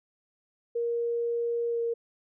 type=tone with pitch glide; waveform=sine; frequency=470 to 465.7 Hz; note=A#4 to A#4; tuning=+14 to -2 cents; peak=-26 dBFS; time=0.75-1.94 s; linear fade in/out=10 ms; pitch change=-16 cents; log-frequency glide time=1.69-1.8 s; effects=none